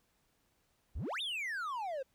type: exponential two-way sweep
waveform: triangle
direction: up then down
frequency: 47.09 to 3763 to 509 Hz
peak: -34 dBFS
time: 0.95-2.03 s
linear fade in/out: 10 ms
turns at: 1.21 s
effects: pink hiss -75 dBFS RMS until 2.14 s